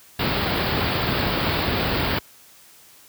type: band-stop noise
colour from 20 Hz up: pink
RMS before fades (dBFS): -22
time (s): 0.19-2.19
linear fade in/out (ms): 5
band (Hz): 4900 to 15000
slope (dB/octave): 96
effects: white hiss -50 dBFS RMS until 3.08 s + high-pass 60 Hz 12 dB/octave